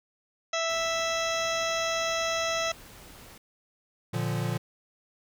harmonic tone, 659.3 Hz, E5, in tune, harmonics 1 / 2 / 3 / 4 / 5 / 6 / 8 / 9 / 10, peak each -30 / -33 / -35 / -36 / -37 / -38 / -39 / -40 / -40 dBFS, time 0.53-2.72 s, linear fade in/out 5 ms
pink noise, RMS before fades -49 dBFS, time 0.69-3.38 s, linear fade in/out 5 ms
square chord, Bb major, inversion none, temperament equal, 116.54 / 146.83 / 174.61 Hz, Bb2 / D3 / F3, 0 / 0 / 0 cents, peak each -31 / -33 / -34 dBFS, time 4.13-4.58 s, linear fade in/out 10 ms
effects none

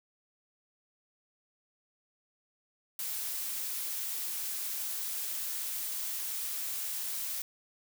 blue noise, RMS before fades -36 dBFS, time 2.99-7.42 s, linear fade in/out 2 ms, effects none

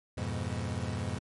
30% pulse chord, F diminished, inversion none, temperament equal, 87.31 / 103.83 / 123.47 Hz, F2 / Ab2 / Cb3, 0 / 0 / 0 cents, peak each -34 dBFS, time 0.17-1.19 s, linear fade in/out 10 ms, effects MP3 48 kbps

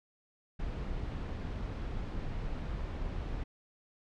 brown noise, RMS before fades -37 dBFS, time 0.59-3.44 s, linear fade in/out 10 ms, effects low-pass 4000 Hz 12 dB/octave

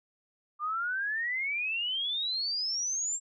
sine exponential sweep, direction up, 1186 to 7570 Hz, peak -29 dBFS, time 0.59-3.2 s, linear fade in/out 50 ms, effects none

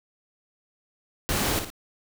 pink noise with echo, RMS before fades -26 dBFS, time 1.29-1.59 s, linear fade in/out 0 ms, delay 56 ms, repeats 2, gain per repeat -7 dB, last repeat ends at 1.702 s, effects none

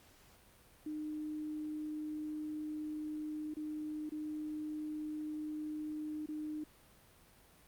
sine tone with dropouts, 305.2 Hz, D#4, 33 cents flat, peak -38 dBFS, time 0.86-6.64 s, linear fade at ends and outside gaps 5 ms, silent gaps 3.54-3.567 / 4.094-4.119 / 6.26-6.286 s, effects pink hiss -63 dBFS RMS until 7.67 s + Opus 48 kbps

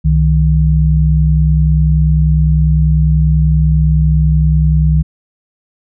sine tone pair together, 65.41 / 155.57 Hz, C2 / D#3, 0 / 0 cents, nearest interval octave + minor third, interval 1500 cents, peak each -10 dBFS, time 0.04-5.03 s, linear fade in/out 20 ms, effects none

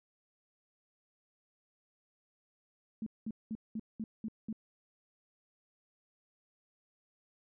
sine tone bursts, 220 Hz, A3, in tune, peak -35 dBFS, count 7, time 3.02-4.528 s, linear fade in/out 2 ms, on 44 ms, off 200 ms, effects none

